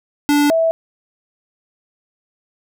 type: tone pair in turn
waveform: square / sine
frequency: 291 / 654.4 Hz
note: D4 / E5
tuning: -16 / -13 cents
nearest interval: octave + major second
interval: 1403 cents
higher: second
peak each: -12 dBFS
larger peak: neither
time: 0.29-0.5 / 0.5-0.71 s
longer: neither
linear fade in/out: 0 ms
effects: none